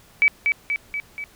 sine tone with echo, 2292 Hz, D7, 43 cents flat, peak -12 dBFS, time 0.22-0.28 s, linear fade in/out 0 ms, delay 240 ms, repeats 4, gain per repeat -4 dB, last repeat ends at 1.24 s, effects pink hiss -52 dBFS RMS until 1.35 s

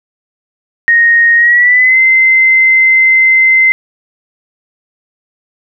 sine tone with pitch glide, 1864.7 to 2069 Hz, A#6 to C7, 0 to -20 cents, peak -4 dBFS, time 0.88-3.72 s, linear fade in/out 0 ms, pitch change +180 cents, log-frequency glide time 1.36-1.99 s, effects none

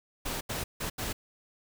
pink noise bursts at uneven times, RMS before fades -34 dBFS, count 4, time 0.25-0.41 / 0.49-0.64 / 0.8-0.9 / 0.98-1.13 s, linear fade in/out 10 ms, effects none

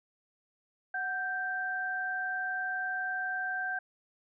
sine tone pair together, 740 / 1568 Hz, F#5 / G6, 0 / 0 cents, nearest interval octave + minor second, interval 1300 cents, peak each -37 / -32 dBFS, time 0.94-3.79 s, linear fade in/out 5 ms, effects none

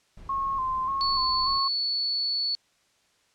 brown noise, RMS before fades -44 dBFS, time 0.17-1.6 s, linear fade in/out 5 ms
sine tone with vibrato, 1064 Hz, C6, 29 cents sharp, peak -25 dBFS, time 0.29-1.68 s, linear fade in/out 5 ms, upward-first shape square, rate 1.7 Hz, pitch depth 39 cents each way
sine tone, 4435 Hz, C#8, in tune, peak -24 dBFS, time 1.01-2.55 s, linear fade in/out 0 ms
effects white hiss -66 dBFS RMS until 3.34 s + low-pass 7000 Hz 12 dB/octave

